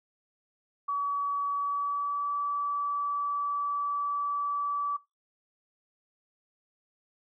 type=tone with pitch glide; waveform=sine; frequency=1138 to 1152.6 Hz; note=C#6 to D6; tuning=+45 to -33 cents; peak=-27 dBFS; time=0.88-4.97 s; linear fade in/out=10 ms; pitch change=+22 cents; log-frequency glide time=1.52-2.33 s; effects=noise-tail reverb RT60 0.2 s tail -20 dB re dry